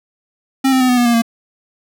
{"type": "tone with pitch steps", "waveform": "square", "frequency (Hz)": [267, 260.6, 254.4, 248.3, 242.3, 236.5, 230.8], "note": ["C4", "C4", "C4", "B3", "B3", "A#3", "A#3"], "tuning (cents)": [35, -7, -48, 9, -33, 25, -17], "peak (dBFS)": -11, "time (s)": [0.64, 1.221], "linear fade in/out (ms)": 10, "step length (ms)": 83, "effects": []}